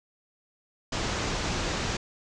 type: low-pass noise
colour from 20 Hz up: pink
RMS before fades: -30 dBFS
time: 0.92-1.97 s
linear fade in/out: 5 ms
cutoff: 7200 Hz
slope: 48 dB/octave
effects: none